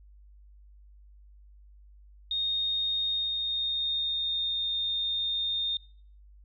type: tone with pitch glide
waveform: sine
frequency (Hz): 3700 to 3653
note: A#7 to A#7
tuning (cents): -14 to -36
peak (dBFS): -27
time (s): 2.31-5.77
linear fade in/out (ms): 2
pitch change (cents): -22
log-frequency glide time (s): 3.1-4.77
effects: noise-tail reverb RT60 0.5 s tail -21 dB re dry + added 50 Hz sine -51 dBFS peak until 6.44 s